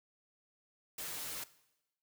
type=noise with comb filter; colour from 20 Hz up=white; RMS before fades=-42 dBFS; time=0.98-1.44 s; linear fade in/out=5 ms; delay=6.6 ms; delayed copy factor=+0.5; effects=noise-tail reverb RT60 0.9 s tail -18 dB re dry